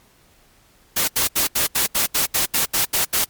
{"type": "noise bursts", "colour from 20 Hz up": "white", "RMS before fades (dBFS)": -19, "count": 12, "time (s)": [0.96, 3.247], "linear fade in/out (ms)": 10, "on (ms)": 120, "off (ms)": 77, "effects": ["pink hiss -55 dBFS RMS until 3.29 s", "MP3 96 kbps"]}